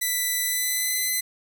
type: tone with pitch glide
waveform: 5% pulse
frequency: 1988 to 2026 Hz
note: B6 to B6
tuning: +11 to +44 cents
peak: -13 dBFS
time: 0.01-1.21 s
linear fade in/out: 10 ms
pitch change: +33 cents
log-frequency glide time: 0.4-1.02 s
effects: none